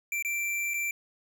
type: tone with dropouts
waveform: square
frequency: 2349 Hz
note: D7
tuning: in tune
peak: -29 dBFS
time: 0.12-0.91 s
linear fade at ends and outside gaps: 2 ms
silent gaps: 0.225-0.248 / 0.737-0.741 s
effects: none